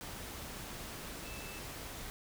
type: tone in noise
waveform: sine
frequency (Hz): 2637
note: E7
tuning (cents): 0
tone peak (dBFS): -51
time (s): 1.25-1.59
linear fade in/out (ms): 0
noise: pink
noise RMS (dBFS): -45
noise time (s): 0.01-2.1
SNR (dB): -9
effects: none